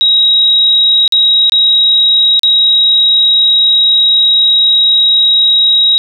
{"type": "tone with dropouts", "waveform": "sine", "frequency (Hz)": 3816, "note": "A#7", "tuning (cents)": 40, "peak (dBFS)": -5, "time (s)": [0.01, 5.98], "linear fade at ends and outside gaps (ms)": 0, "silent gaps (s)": [[1.078, 1.123], [1.496, 1.521], [2.394, 2.433]], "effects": []}